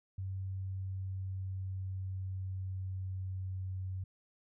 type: tone with pitch glide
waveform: sine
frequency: 95.3 to 93.77 Hz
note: G2 to F#2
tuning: -48 to +24 cents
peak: -36 dBFS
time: 0.18-4.04 s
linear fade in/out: 5 ms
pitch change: -28 cents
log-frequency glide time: 0.41-3.82 s
effects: none